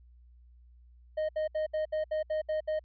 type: tone bursts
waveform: triangle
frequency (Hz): 620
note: D#5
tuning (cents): -6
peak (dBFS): -26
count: 9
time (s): 1.17-2.794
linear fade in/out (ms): 10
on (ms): 120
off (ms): 68
effects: added 60 Hz sine -54 dBFS peak until 2.84 s + resampled to 11025 Hz